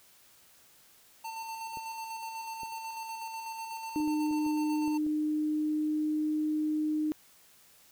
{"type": "tone with tremolo", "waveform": "square", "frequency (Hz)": 899, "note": "A5", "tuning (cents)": 37, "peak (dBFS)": -37, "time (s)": [1.24, 4.98], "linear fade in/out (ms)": 10, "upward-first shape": "square", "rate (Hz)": 8.1, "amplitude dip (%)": 30}
{"type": "clicks", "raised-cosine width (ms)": 2, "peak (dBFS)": -35, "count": 8, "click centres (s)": [1.772, 2.633, 4.002, 4.076, 4.311, 4.464, 4.878, 5.065]}
{"type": "tone with pitch glide", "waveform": "sine", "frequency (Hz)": [304.1, 306.4], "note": ["D#4", "D#4"], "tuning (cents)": [-40, -27], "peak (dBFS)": -27, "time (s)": [3.96, 7.12], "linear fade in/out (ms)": 0, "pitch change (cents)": 13, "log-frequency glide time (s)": [4.99, 6.44]}
{"effects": ["white hiss -60 dBFS RMS until 7.91 s"]}